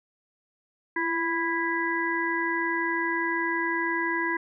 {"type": "harmonic tone with a mistuned harmonic", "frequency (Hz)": 329.6, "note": "E4", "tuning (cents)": 0, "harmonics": [1, 3, 5, 6], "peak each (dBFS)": [-30, -30, -30, -30], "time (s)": [0.96, 4.37], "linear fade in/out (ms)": 5, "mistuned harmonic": 1, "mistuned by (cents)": 37, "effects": []}